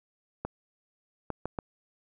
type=clicks; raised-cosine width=1 ms; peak=-18 dBFS; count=4; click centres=0.45 / 1.303 / 1.456 / 1.588 s; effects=none